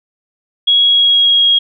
sine tone with pitch glide, 3322 to 3282 Hz, G#7 to G#7, 0 to -21 cents, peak -7 dBFS, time 0.67-1.59 s, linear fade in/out 10 ms, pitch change -21 cents, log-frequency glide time 0.82-1.47 s, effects none

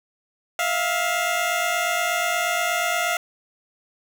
15% pulse tone pair together, 654 / 702.4 Hz, E5 / F5, -14 / +10 cents, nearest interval minor second, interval 124 cents, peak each -20 / -16 dBFS, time 0.59-3.17 s, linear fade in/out 2 ms, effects none

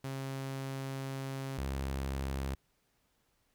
sawtooth tone pair in turn, 135 / 67.5 Hz, C#3 / C#2, -45 / -45 cents, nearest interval octave, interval 1200 cents, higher first, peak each -33 / -30 dBFS, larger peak second, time 0.04-1.58 / 1.58-2.55 s, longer first, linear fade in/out 5 ms, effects pink hiss -75 dBFS RMS until 3.54 s

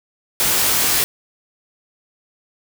white noise with comb filter, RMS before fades -17 dBFS, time 0.4-1.04 s, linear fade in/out 0 ms, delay 19 ms, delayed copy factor +0.8, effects none

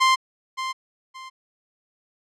sawtooth tone with echo, 1047 Hz, C6, 1 cent sharp, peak -11 dBFS, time 0-0.16 s, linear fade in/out 20 ms, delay 570 ms, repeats 2, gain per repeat -11 dB, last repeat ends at 1.3 s, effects low-pass 6000 Hz 12 dB/octave

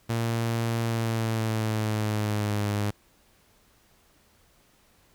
sawtooth tone with pitch glide, 115.4 to 103.41 Hz, A#2 to G#2, -17 to -7 cents, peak -21 dBFS, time 0.09-2.91 s, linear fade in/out 10 ms, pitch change -190 cents, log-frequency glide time 0.82-2.65 s, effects pink hiss -62 dBFS RMS until 5.14 s

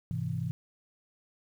sine chord, Ab augmented, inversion none, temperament equal with one note detuned, 103.83 / 129.16 / 164.81 Hz, Ab2 / C3 / E3, 0 / -22 / 0 cents, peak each -36 / -34 / -34 dBFS, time 0.11-0.51 s, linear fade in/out 0 ms, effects 10-bit

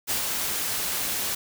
white noise with ADSR envelope, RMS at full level -25 dBFS, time 0.07-1.35 s, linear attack 37 ms, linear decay 100 ms, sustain -3 dB, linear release 5 ms, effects none

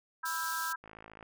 sine chord, E minor, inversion second, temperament equal with one note detuned, 987.8 / 1318.5 / 1597.2 Hz, B5 / E6 / G6, 0 / 0 / +32 cents, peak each -39 / -37 / -37 dBFS, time 0.23-0.76 s, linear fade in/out 10 ms
pink high-pass noise, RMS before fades -41 dBFS, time 0.25-0.73 s, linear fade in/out 10 ms, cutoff 3900 Hz, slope 24 dB/octave
click train, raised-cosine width 0.5 ms, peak -34 dBFS, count 22, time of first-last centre 0.84-1.227 s, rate 54.2 Hz
effects none

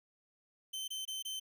sawtooth tone bursts, 3085 Hz, G7, 28 cents flat, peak -35 dBFS, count 4, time 0.73-1.399 s, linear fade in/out 10 ms, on 150 ms, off 23 ms, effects none

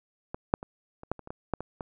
clicks, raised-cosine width 1 ms, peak -20 / -7 / -25 / -29 / -14 / -29 / -29 / -22 / -13 / -21 / -21 dBFS, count 11, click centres 0.345 / 0.539 / 0.629 / 1.034 / 1.116 / 1.193 / 1.274 / 1.305 / 1.537 / 1.606 / 1.808 s, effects none

